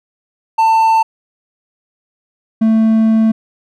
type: tone pair in turn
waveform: triangle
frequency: 893 / 221.8 Hz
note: A5 / A3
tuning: +25 / +14 cents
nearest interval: 2 octaves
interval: 2411 cents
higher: first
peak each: -6 dBFS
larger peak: neither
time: 0.58-1.03 / 2.61-3.32 s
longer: second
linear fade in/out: 10 ms
effects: none